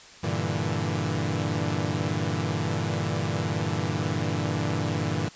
sawtooth chord, E half-diminished seventh, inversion first, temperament equal, 98 / 116.54 / 146.83 / 164.81 Hz, G2 / Bb2 / D3 / E3, 0 / 0 / 0 / 0 cents, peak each -27 dBFS, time 0.23-5.29 s, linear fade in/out 10 ms, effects white hiss -48 dBFS RMS until 5.35 s + resampled to 16000 Hz

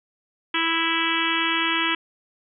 harmonic tone, 329.6 Hz, E4, in tune, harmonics 1 / 3 / 4 / 5 / 6 / 7 / 8 / 9 / 10, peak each -29 / -29 / -29 / -29 / -29 / -29 / -29 / -29 / -29 dBFS, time 0.54-1.95 s, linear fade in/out 5 ms, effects none

